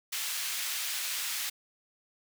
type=high-pass noise; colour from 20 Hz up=pink; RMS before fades=-34 dBFS; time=0.12-1.5 s; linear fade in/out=10 ms; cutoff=2300 Hz; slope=12 dB/octave; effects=none